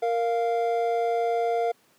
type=tone pair together; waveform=triangle; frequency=465.1 / 696.9 Hz; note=A#4 / F5; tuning=-4 / -4 cents; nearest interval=perfect fifth; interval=700 cents; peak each=-23 / -23 dBFS; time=0.02-1.72 s; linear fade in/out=10 ms; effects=pink hiss -62 dBFS RMS until 1.98 s + high-pass 200 Hz 12 dB/octave